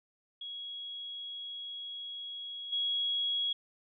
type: tone with level steps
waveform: sine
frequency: 3322 Hz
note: G#7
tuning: in tune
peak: -39 / -29 dBFS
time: 0.41-3.53 s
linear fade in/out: 5 ms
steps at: 2.72 s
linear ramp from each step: 10 ms
effects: none